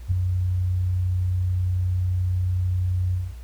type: tone with ADSR envelope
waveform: sine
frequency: 91.3 Hz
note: F#2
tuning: 23 cents flat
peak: -15 dBFS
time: 0.08-3.35 s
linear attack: 36 ms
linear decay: 4 ms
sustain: -5 dB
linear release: 220 ms
effects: added 60 Hz sine -35 dBFS peak until 3.43 s + pink hiss -54 dBFS RMS until 3.43 s